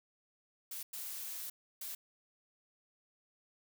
blue noise bursts at uneven times, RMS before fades -43 dBFS, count 3, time 0.71-0.83 / 0.93-1.5 / 1.81-1.95 s, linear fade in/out 5 ms, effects none

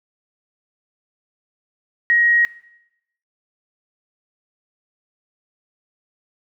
sine tone, 1889 Hz, A#6, 22 cents sharp, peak -12 dBFS, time 2.1-2.45 s, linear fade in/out 0 ms, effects noise-tail reverb RT60 0.8 s tail -19 dB re dry

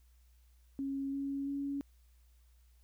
sine tone with pitch steps, 273.9 / 277.1 / 280.3 Hz, C#4 / C#4 / C#4, -21 / -1 / +19 cents, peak -34 dBFS, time 0.79-1.81 s, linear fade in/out 0 ms, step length 340 ms, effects added 60 Hz sine -61 dBFS peak until 2.83 s + white hiss -75 dBFS RMS until 2.83 s

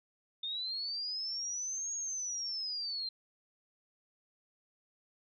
sine linear two-way sweep, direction up then down, 3611 to 6645 to 4117 Hz, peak -35 dBFS, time 0.43-3.09 s, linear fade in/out 5 ms, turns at 1.94 s, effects none

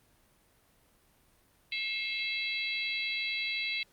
harmonic tone with a mistuned harmonic, 659.3 Hz, E5, in tune, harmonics 3 / 4 / 5 / 6 / 7, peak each -35 / -36 / -41 / -37 / -46 dBFS, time 1.72-3.83 s, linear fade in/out 2 ms, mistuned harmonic 3, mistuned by +140 cents, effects pink hiss -66 dBFS RMS until 3.92 s + Opus 32 kbps

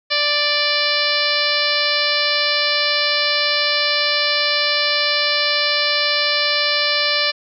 harmonic tone, 587.3 Hz, D5, in tune, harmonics 1 / 2 / 3 / 4 / 5 / 6 / 7 / 8 / 9, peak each -25 / -27 / -24 / -23 / -25 / -26 / -22 / -24 / -25 dBFS, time 0.1-7.32 s, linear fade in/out 20 ms, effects none

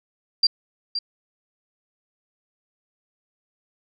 sine tone with echo, 4725 Hz, D8, 10 cents sharp, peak -13 dBFS, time 0.43-0.47 s, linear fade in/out 5 ms, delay 520 ms, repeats 1, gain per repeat -10 dB, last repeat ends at 0.99 s, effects none

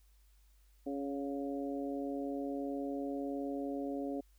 harmonic tone with a mistuned harmonic, 139.5 Hz, C#3, 11 cents sharp, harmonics 2 / 3 / 4 / 5, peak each -37 / -43 / -43 / -47 dBFS, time 0.86-4.21 s, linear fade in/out 10 ms, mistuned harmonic 5, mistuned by +23 cents, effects added 50 Hz sine -62 dBFS peak until 4.38 s + white hiss -74 dBFS RMS until 4.38 s

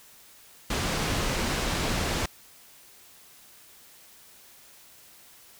pink low-pass noise, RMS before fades -28 dBFS, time 0.7-2.26 s, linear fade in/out 5 ms, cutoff 7300 Hz, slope 12 dB/octave, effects white hiss -53 dBFS RMS until 5.59 s

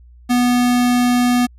square tone, 245.4 Hz, B3, 11 cents flat, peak -13 dBFS, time 0.29-1.47 s, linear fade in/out 20 ms, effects added 60 Hz sine -41 dBFS peak until 1.58 s + resampled to 32000 Hz

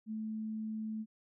sine tone, 218.1 Hz, A3, 15 cents flat, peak -36 dBFS, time 0.06-1.06 s, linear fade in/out 50 ms, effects none

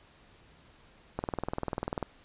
click train, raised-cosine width 1 ms, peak -17 dBFS, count 18, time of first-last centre 1.19-2.027 s, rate 20.3 Hz, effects pink hiss -59 dBFS RMS until 2.24 s + resampled to 8000 Hz

